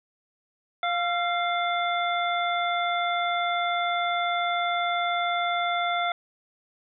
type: harmonic tone with a mistuned harmonic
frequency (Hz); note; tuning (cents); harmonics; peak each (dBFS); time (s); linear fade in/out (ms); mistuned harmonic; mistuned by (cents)
700; F5; +4; 1 / 2 / 3 / 5; -26 / -29 / -31 / -33; 0.83-6.12; 2; 2; -42
effects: none